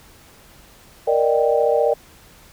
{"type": "chord", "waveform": "sine", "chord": "Eb major seventh", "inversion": "second", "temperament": "equal", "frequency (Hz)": [466.2, 587.3, 622.3, 784], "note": ["Bb4", "D5", "Eb5", "G5"], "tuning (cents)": [0, 0, 0, 0], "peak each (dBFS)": [-18, -19, -22, -23], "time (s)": [1.07, 1.94], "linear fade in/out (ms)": 10, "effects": ["pink hiss -48 dBFS RMS until 2.52 s"]}